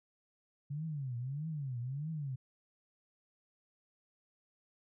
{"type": "tone with vibrato", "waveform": "sine", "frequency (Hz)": 138.59, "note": "C#3", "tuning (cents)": 0, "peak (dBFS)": -36, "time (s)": [0.7, 2.36], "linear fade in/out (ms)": 10, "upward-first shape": "triangle", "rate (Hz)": 1.6, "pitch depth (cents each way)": 290, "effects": []}